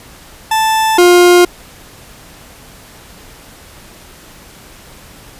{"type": "tone pair in turn", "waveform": "40% pulse", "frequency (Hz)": [880, 354], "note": ["A5", "F4"], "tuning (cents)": [0, 23], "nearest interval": "octave + major third", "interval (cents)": 1577, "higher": "first", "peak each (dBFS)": [-9, -3], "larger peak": "second", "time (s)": [[0.51, 0.98], [0.98, 1.45]], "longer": "neither", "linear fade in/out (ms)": 5, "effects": ["pink hiss -38 dBFS RMS until 5.39 s", "resampled to 32000 Hz"]}